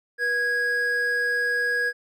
triangle tone pair together, 484.8 / 1653.9 Hz, B4 / G#6, -32 / -8 cents, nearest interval octave + major sixth, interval 2124 cents, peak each -29 / -20 dBFS, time 0.18-1.93 s, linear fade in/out 50 ms, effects none

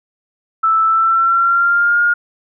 sine tone with pitch glide, 1318.5 to 1421.3 Hz, E6 to F6, 0 to +30 cents, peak -10 dBFS, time 0.63-2.14 s, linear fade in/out 10 ms, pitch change +130 cents, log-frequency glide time 0.86-2.01 s, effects none

